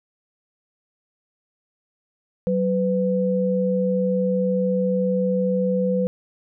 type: tone pair together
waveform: sine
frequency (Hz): 187.66 / 501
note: F#3 / B4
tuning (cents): +25 / +25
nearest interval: octave + perfect fourth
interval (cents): 1700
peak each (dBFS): -21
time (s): 2.47-6.07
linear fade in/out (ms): 0
effects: none